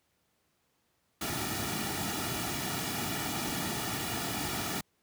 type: noise with comb filter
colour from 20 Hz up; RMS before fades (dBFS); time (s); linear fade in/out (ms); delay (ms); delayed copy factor
pink; -34; 1.21-4.81; 5; 1.9; -0.65
effects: pink hiss -74 dBFS RMS until 5.02 s + high-pass 80 Hz 12 dB/octave